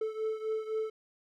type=beating tone pair; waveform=triangle; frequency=436.8 / 440.7 Hz; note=A4 / A4; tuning=-13 / +3 cents; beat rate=3.9 Hz; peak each=-31 / -35 dBFS; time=0.01-0.9 s; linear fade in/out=5 ms; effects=none